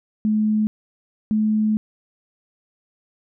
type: tone pair in turn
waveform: sine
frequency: 214.4 / 215.2 Hz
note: A3 / A3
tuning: -45 / -38 cents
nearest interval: unison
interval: 7 cents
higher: second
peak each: -16 dBFS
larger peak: neither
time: 0.25-0.67 / 1.31-1.77 s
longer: second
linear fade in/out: 0 ms
effects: none